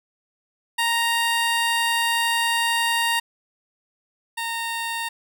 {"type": "tone pair in turn", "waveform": "15% pulse", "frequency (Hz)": [931, 920.3], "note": ["A#5", "A#5"], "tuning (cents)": [-2, -22], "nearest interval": "unison", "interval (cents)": 20, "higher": "first", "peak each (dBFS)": [-13, -19], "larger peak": "first", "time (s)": [[0.78, 3.2], [4.37, 5.09]], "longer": "first", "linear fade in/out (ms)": 10, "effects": []}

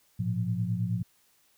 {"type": "tone cluster", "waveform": "sine", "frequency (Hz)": [109, 118.4, 176.7], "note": ["A2", "A#2", "F3"], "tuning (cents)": [-16, 27, 21], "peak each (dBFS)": -31, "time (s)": [0.19, 1.03], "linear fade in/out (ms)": 10, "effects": ["white hiss -66 dBFS RMS until 1.57 s"]}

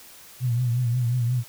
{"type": "tone with vibrato", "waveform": "sine", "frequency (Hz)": 121.9, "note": "B2", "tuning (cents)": -22, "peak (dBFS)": -20, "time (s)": [0.4, 1.44], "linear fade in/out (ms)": 50, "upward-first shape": "triangle", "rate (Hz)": 5.6, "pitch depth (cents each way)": 91, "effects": ["white hiss -47 dBFS RMS until 1.48 s"]}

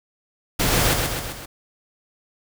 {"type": "noise with echo", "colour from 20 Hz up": "pink", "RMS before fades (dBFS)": -20, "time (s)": [0.59, 0.94], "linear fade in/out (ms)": 10, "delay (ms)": 130, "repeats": 4, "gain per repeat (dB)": -4, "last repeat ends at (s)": 1.46, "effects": []}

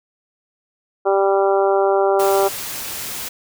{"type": "harmonic tone", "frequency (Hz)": 196, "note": "G3", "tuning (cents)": 0, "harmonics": [2, 3, 4, 5, 6, 7], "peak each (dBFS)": [-16, -19, -20, -27, -28, -28], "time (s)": [1.05, 2.49], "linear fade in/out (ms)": 20}
{"type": "noise", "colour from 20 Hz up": "white", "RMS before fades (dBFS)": -28, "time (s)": [2.19, 3.29], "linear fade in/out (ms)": 10}
{"effects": []}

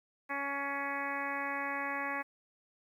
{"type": "harmonic tone with a mistuned harmonic", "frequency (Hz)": 280, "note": "C#4", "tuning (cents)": 18, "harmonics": [1, 2, 3, 4, 5, 6, 7, 8, 9], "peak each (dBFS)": [-44, -44, -41, -40, -48, -40, -41, -43, -49], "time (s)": [0.29, 2.23], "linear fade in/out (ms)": 20, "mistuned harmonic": 8, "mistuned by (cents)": -15, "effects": ["11-bit"]}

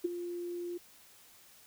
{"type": "tone with ADSR envelope", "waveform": "sine", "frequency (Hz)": 349.2, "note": "F4", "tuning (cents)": 0, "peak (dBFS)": -25, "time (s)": [0.04, 0.78], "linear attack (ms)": 11, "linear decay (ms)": 16, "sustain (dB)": -11, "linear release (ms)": 11, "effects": ["white hiss -59 dBFS RMS until 1.66 s"]}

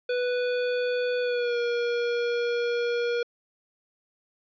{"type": "tone with pitch glide", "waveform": "square", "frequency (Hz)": [493.9, 476.5], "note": ["B4", "A#4"], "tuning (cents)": [0, 38], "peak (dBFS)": -25, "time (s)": [0.09, 3.23], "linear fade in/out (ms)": 5, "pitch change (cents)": -62, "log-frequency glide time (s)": [1.21, 1.58], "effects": ["resampled to 11025 Hz", "11-bit"]}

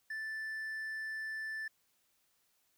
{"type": "tone", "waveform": "triangle", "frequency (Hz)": 1760, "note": "A6", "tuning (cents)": 0, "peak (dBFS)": -36, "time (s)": [0.1, 1.68], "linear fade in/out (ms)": 5, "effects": ["white hiss -75 dBFS RMS until 2.77 s"]}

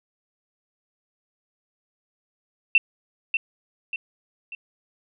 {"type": "tone with echo", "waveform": "sine", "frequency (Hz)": 2693, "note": "E7", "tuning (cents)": 36, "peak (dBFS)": -12, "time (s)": [2.75, 2.78], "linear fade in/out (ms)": 2, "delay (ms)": 590, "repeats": 3, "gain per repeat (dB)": -7, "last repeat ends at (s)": 4.55, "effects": []}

